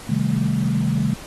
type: chord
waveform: sine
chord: A half-diminished seventh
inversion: first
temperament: equal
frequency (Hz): 130.81 / 155.56 / 196 / 220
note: C3 / Eb3 / G3 / A3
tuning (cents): 0 / 0 / 0 / 0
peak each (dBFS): -23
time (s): 0.09-1.14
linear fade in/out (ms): 5
effects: pink hiss -39 dBFS RMS until 1.26 s + AAC 32 kbps